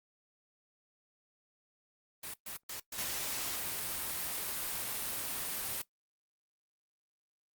white noise bursts, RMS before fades -42 dBFS, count 4, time 2.23-3.03 s, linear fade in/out 5 ms, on 110 ms, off 120 ms
white noise, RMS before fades -37 dBFS, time 2.98-5.82 s, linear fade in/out 5 ms
effects noise-tail reverb RT60 0.1 s tail -19 dB re dry + Opus 32 kbps

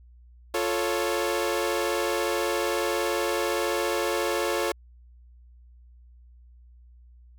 sawtooth chord, F augmented, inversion none, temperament equal, 349.2 / 440 / 554.4 Hz, F4 / A4 / C#5, 0 / 0 / 0 cents, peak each -25 dBFS, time 0.54-4.72 s, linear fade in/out 5 ms, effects added 60 Hz sine -49 dBFS peak until 7.38 s

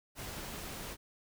pink noise, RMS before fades -43 dBFS, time 0.15-0.97 s, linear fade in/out 50 ms, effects none

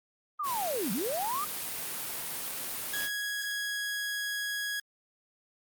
sine linear two-way sweep, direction down then up, 1252 to 170 to 1252 Hz, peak -30 dBFS, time 0.39-1.45 s, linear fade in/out 10 ms, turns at 0.92 s
white high-pass noise, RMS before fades -36 dBFS, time 0.43-3.1 s, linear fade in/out 50 ms, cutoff 100 Hz, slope 12 dB/octave
sawtooth tone, 1661.2 Hz, G#6, in tune, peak -28 dBFS, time 2.93-4.8 s, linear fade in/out 5 ms
effects Opus 32 kbps

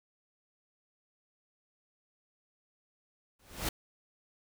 pink noise with exponential growth, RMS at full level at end -29 dBFS, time 3.39-3.69 s, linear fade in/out 5 ms, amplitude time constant 64 ms, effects none

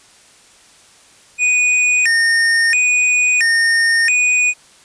square tone with vibrato, 2129 Hz, C7, 30 cents sharp, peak -12 dBFS, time 1.38-4.54 s, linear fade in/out 50 ms, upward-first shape square, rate 0.74 Hz, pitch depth 260 cents each way, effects white hiss -47 dBFS RMS until 4.84 s + resampled to 22050 Hz

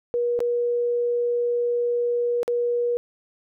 sine tone with dropouts, 480 Hz, B4, 49 cents flat, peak -20 dBFS, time 0.14-2.97 s, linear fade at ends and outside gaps 0 ms, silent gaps 0.391-0.404 / 2.431-2.479 s, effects none

